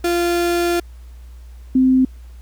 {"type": "tone pair in turn", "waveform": ["35% pulse", "sine"], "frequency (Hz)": [346.3, 259.4], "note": ["F4", "C4"], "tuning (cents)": [-15, -15], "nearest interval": "perfect fourth", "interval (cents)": 500, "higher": "first", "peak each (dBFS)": [-14, -10], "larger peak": "second", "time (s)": [[0.04, 0.8], [1.75, 2.05]], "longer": "first", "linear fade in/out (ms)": 5, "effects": ["added 60 Hz sine -35 dBFS peak until 2.41 s", "pink hiss -55 dBFS RMS until 2.41 s"]}